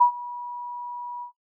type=tone with ADSR envelope; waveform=sine; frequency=970 Hz; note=B5; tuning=31 cents flat; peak=-11 dBFS; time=0-1.32 s; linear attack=14 ms; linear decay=96 ms; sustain=-21 dB; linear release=100 ms; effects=noise-tail reverb RT60 0.1 s tail -20 dB re dry